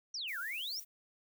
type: exponential two-way sweep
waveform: sine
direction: down then up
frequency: 5920 to 1360 to 5920 Hz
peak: -37 dBFS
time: 0.14-0.8 s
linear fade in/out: 5 ms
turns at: 0.39 s
type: noise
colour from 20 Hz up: violet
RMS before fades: -50 dBFS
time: 0.27-0.85 s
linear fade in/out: 20 ms
effects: none